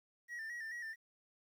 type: tone with vibrato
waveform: triangle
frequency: 1847 Hz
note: A#6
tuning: 16 cents flat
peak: -40 dBFS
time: 0.28-0.96 s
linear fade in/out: 50 ms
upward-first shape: square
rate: 4.6 Hz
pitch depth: 57 cents each way
effects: 12-bit